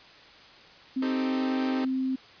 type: tone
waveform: sine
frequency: 261.6 Hz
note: C4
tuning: in tune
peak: -25 dBFS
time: 0.96-2.16 s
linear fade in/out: 10 ms
type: chord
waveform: sawtooth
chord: A half-diminished seventh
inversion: first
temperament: equal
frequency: 261.6 / 311.1 / 392 / 440 Hz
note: C4 / Eb4 / G4 / A4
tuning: 0 / 0 / 0 / 0 cents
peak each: -30 / -31 / -34 / -36 dBFS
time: 1.02-1.85 s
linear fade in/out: 5 ms
effects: white hiss -51 dBFS RMS until 2.4 s + resampled to 11025 Hz